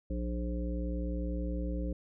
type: harmonic tone with a mistuned harmonic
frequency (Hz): 59.7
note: A#1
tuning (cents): +42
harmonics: 1 / 3 / 5 / 7 / 9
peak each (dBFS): -33 / -39 / -40 / -48 / -43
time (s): 0.1-1.93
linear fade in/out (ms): 5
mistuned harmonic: 9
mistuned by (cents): -28
effects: none